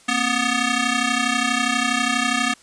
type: ring-modulated tone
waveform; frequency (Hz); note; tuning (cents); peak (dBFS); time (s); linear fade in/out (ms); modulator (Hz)
10% pulse; 493.9; B4; 0; -7; 0.08-2.54; 10; 757
effects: white hiss -51 dBFS RMS until 2.62 s + resampled to 22050 Hz